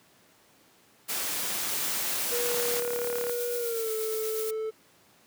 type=noise; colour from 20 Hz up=white; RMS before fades=-31 dBFS; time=1.08-2.81 s; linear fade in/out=20 ms
type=noise with tremolo; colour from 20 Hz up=blue; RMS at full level=-35 dBFS; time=1.71-4.51 s; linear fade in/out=10 ms; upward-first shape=sine; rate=8.3 Hz; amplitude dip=25%
type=tone with pitch glide; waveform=triangle; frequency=481.2 to 438.7 Hz; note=B4 to A4; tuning=-45 to -5 cents; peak=-27 dBFS; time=2.31-4.71 s; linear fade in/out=20 ms; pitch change=-160 cents; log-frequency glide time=3.57-3.92 s
type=click train; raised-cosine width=0.5 ms; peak=-21 dBFS; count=31; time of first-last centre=2.46-3.296 s; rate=35.9 Hz
effects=pink hiss -60 dBFS RMS until 5.26 s + high-pass 150 Hz 12 dB/octave